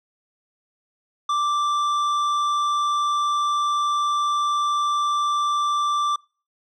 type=tone with tanh clipping; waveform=triangle; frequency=1174.7 Hz; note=D6; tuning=in tune; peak=-21 dBFS; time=1.29-6.16 s; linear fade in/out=5 ms; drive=14 dB; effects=noise-tail reverb RT60 0.4 s tail -26 dB re dry